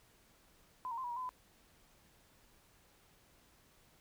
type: tone with pitch steps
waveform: sine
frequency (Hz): 1012 / 929 / 1040 / 970 / 950 / 1019 / 1007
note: B5 / A#5 / C6 / B5 / A#5 / C6 / B5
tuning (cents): +42 / -6 / -11 / -31 / +33 / -46 / +33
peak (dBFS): -38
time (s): 0.85-1.291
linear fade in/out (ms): 0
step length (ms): 63
effects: pink hiss -67 dBFS RMS until 4 s